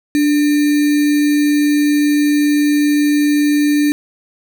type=tone with sample-and-hold; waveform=sine; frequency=293.7 Hz; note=D4; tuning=in tune; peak=-10 dBFS; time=0.15-3.92 s; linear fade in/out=0 ms; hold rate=2100 Hz; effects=none